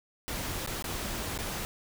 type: noise with dropouts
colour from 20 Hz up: pink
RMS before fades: -35 dBFS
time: 0.28-1.65 s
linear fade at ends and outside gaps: 0 ms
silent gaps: 0.663-0.674 / 0.824-0.842 / 1.377-1.388 s
effects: none